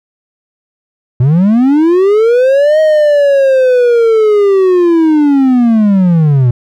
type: linear two-way sweep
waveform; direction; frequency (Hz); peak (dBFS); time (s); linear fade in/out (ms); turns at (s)
triangle; up then down; 117.7 to 630 to 117.7; -3; 1.2-6.51; 5; 2.8
effects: none